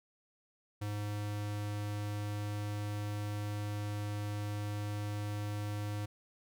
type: tone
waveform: square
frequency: 103.83 Hz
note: G#2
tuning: in tune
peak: -36 dBFS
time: 0.81-6.06 s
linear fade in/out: 10 ms
effects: none